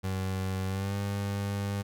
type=tone with pitch glide; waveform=30% pulse; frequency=94.8 to 100.32 Hz; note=F#2 to G2; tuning=+43 to +41 cents; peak=-27 dBFS; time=0.03-1.83 s; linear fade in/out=20 ms; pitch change=+98 cents; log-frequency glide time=0.68-0.95 s; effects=none